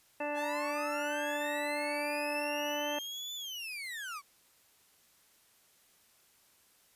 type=harmonic tone; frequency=293.7 Hz; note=D4; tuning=in tune; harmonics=1 / 2 / 3 / 4 / 5 / 6 / 7 / 9; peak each=-41 / -36 / -39 / -49 / -50 / -44 / -51 / -42 dBFS; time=0.2-2.99 s; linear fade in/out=5 ms
type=linear two-way sweep; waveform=35% pulse; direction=up then down; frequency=820 to 3520 to 1089 Hz; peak=-37 dBFS; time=0.34-4.22 s; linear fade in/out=50 ms; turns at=3.35 s
effects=white hiss -66 dBFS RMS until 6.95 s + resampled to 32000 Hz